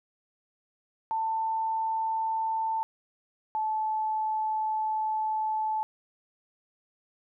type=tone pair in turn; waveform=sine; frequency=890 / 868.7 Hz; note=A5 / A5; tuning=+20 / -22 cents; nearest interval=unison; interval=42 cents; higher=first; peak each=-26 dBFS; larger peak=neither; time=1.11-2.83 / 3.55-5.83 s; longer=second; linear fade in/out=0 ms; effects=none